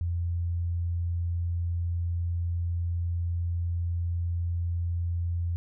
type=tone; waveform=sine; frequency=85.9 Hz; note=F2; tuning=28 cents flat; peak=-26 dBFS; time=0.01-5.56 s; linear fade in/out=0 ms; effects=none